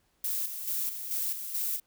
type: noise with tremolo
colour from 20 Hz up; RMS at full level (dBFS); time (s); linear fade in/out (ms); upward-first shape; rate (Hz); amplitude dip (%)
violet; -31; 0.24-1.8; 5; square; 2.3; 55
effects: pink hiss -71 dBFS RMS until 1.86 s